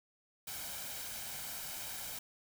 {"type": "noise with comb filter", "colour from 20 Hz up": "white", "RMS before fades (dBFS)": -43, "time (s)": [0.47, 2.19], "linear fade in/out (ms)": 5, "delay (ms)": 1.3, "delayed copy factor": 0.5, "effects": []}